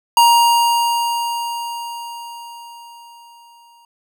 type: tone with exponential decay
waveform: square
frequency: 940 Hz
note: A#5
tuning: 14 cents sharp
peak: -8 dBFS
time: 0.17-3.85 s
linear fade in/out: 2 ms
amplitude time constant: 800 ms
effects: none